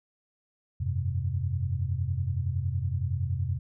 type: chord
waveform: sine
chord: F suspended second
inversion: none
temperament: equal with one note detuned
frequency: 87.31 / 98 / 129.16 Hz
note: F2 / G2 / C3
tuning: 0 / 0 / -22 cents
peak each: -30 / -31 / -31 dBFS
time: 0.8-3.59 s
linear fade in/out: 10 ms
effects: none